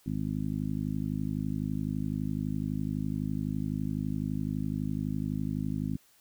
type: harmonic tone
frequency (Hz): 51.91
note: G#1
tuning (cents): 0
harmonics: 1 / 2 / 3 / 4 / 5 / 6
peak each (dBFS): -40 / -38 / -34 / -35 / -35 / -44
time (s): 0.06-5.97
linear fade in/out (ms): 5
effects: white hiss -63 dBFS RMS until 6.2 s